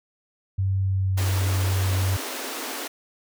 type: tone with pitch glide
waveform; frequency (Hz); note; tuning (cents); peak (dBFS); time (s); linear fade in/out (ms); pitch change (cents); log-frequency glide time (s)
sine; 96.2 to 94.55; G2 to F#2; -32 to +38; -20; 0.58-2.17; 10; -30; 0.79-1.29
type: high-pass noise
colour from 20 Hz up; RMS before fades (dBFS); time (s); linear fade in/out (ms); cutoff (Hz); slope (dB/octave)
pink; -32; 1.17-2.88; 10; 240; 96
effects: none